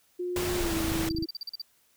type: tone with pitch glide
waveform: sine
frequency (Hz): 357.4 to 325.8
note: F4 to E4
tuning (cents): +40 to -20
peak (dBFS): -29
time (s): 0.19-1.26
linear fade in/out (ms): 10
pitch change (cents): -160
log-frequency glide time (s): 0.56-0.75
type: noise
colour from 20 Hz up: pink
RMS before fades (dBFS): -32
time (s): 0.36-1.09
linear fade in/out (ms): 2
type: click train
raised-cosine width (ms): 5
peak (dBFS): -23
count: 14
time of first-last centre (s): 0.73-1.224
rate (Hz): 26.3
type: tone bursts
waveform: triangle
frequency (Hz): 4676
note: D8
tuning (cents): -8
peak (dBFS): -32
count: 9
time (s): 1.1-1.617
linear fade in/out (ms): 2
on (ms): 21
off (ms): 41
effects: white hiss -66 dBFS RMS until 1.96 s